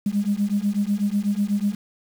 sine beating tone pair, 199.8 / 207.9 Hz, G3 / G#3, +33 / +2 cents, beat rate 8.1 Hz, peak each -22 dBFS, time 0.06-1.75 s, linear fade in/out 5 ms, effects tanh soft clip ceiling -12 dBFS + 7-bit

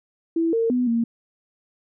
sine tone with pitch steps, 330.3 / 456.5 / 248.5 / 231.9 Hz, E4 / A#4 / B3 / A#3, +4 / -36 / +11 / -9 cents, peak -18 dBFS, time 0.36-1.04 s, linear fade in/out 5 ms, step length 170 ms, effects none

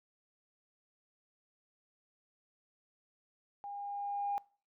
sine tone with level ramp, 809 Hz, G#5, 46 cents flat, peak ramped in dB -41 to -30 dBFS, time 3.64-4.38 s, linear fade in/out 0 ms, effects noise-tail reverb RT60 0.4 s tail -24 dB re dry + tanh soft clip ceiling -26 dBFS

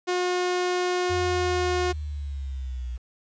sawtooth tone, 360 Hz, F#4, 47 cents flat, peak -19 dBFS, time 0.07-1.93 s, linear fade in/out 20 ms
sine linear sweep, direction down, 89.4 to 59.7 Hz, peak -29 dBFS, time 1.09-2.98 s, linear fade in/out 20 ms
effects resampled to 16000 Hz + 9-bit

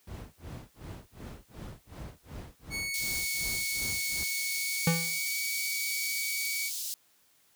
brown noise with tremolo, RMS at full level -37 dBFS, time 0.07-4.24 s, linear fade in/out 5 ms, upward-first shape sine, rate 2.7 Hz, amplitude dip 100%
sawtooth tone with pitch glide, 2217 to 2258 Hz, C#7 to C#7, 0 to +31 cents, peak -29 dBFS, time 2.7-6.71 s, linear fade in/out 50 ms, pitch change +31 cents, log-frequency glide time 4.41-5.38 s
pink high-pass noise, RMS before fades -36 dBFS, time 2.94-6.94 s, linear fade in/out 0 ms, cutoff 4300 Hz, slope 24 dB/octave
square tone with exponential decay, 166.3 Hz, E3, 16 cents sharp, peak -21 dBFS, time 4.87-5.19 s, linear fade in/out 2 ms, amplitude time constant 68 ms
effects white hiss -66 dBFS RMS until 7.55 s + high-pass 60 Hz 12 dB/octave

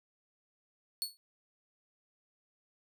sawtooth tone with exponential decay, 4403 Hz, C#8, 13 cents flat, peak -26 dBFS, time 1.02-1.17 s, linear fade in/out 0 ms, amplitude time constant 32 ms, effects none

